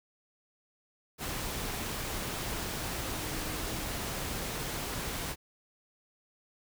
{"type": "tone in noise", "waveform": "sine", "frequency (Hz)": 311.1, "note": "D#4", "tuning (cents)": 0, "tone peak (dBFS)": -45, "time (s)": [3.12, 3.87], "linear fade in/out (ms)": 50, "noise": "pink", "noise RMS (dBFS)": -36, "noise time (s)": [1.18, 5.36], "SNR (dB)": -12, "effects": []}